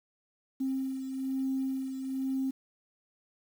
sine beating tone pair, 265.2 / 266.3 Hz, C4 / C4, +23 / +31 cents, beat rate 1.1 Hz, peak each -30 / -38 dBFS, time 0.6-2.51 s, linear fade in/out 10 ms, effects tanh soft clip ceiling -23 dBFS + 9-bit

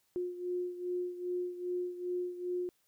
sine beating tone pair, 357.3 / 359.8 Hz, F4 / F#4, +40 / -48 cents, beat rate 2.5 Hz, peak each -35 / -40 dBFS, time 0.16-2.69 s, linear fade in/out 0 ms, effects white hiss -74 dBFS RMS until 2.87 s

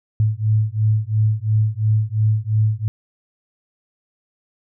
sine beating tone pair, 106.8 / 109.7 Hz, G#2 / A2, +49 / -5 cents, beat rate 2.9 Hz, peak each -18 dBFS, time 0.2-2.88 s, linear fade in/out 0 ms, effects none

